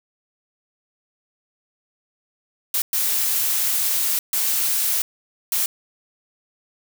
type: noise bursts at uneven times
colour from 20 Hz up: blue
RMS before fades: -21 dBFS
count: 4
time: 2.74-2.82 / 2.93-4.19 / 4.33-5.02 / 5.52-5.66 s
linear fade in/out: 2 ms
effects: none